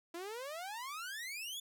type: exponential sweep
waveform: sawtooth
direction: up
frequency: 329.6 to 3520 Hz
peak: -38 dBFS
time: 0.14-1.6 s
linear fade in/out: 5 ms
effects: none